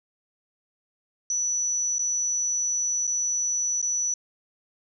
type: tone with dropouts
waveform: sine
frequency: 5930 Hz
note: F#8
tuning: 3 cents sharp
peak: -23 dBFS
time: 1.3-4.14 s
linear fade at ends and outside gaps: 2 ms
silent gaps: 1.984-1.992 / 3.07-3.075 / 3.816-3.826 s
effects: none